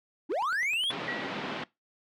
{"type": "linear sweep", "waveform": "triangle", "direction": "up", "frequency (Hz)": [251.7, 3520], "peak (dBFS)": -25, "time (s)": [0.29, 0.92], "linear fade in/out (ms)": 20}
{"type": "click train", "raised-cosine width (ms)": 0.3, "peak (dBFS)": -30, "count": 11, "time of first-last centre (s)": [0.32, 1.355], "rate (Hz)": 9.66}
{"type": "band-pass noise", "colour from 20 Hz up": "pink", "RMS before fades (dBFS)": -36, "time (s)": [0.9, 1.64], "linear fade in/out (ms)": 5, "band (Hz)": [170, 3600], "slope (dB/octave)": 24}
{"type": "tone with exponential decay", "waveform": "sine", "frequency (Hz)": 1929, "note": "B6", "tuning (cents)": -41, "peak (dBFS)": -30, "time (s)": [1.08, 1.54], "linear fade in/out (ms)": 1, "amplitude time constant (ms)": 98}
{"effects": ["noise-tail reverb RT60 0.2 s tail -21 dB re dry"]}